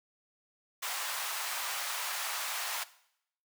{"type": "high-pass noise", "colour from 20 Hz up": "pink", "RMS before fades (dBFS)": -36, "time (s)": [0.82, 2.84], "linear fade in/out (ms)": 10, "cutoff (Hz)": 800, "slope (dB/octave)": 24, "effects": ["noise-tail reverb RT60 0.7 s tail -17 dB re dry"]}